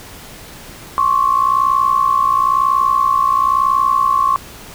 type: tone pair together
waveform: sine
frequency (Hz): 1067 / 1128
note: C6 / C#6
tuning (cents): +34 / +30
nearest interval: minor second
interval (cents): 96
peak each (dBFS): -14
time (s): 0.98-4.36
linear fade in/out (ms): 0
effects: pink hiss -36 dBFS RMS until 4.74 s